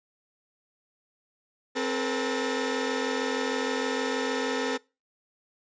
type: tone cluster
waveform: sawtooth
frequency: 263.1 / 433.3 / 479.6 / 1807 Hz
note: C4 / A4 / A#4 / A6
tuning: +10 / -27 / +49 / +46 cents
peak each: -27 / -28 / -28 / -33 dBFS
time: 1.75-4.78 s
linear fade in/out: 20 ms
effects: noise-tail reverb RT60 0.3 s tail -25 dB re dry + resampled to 16000 Hz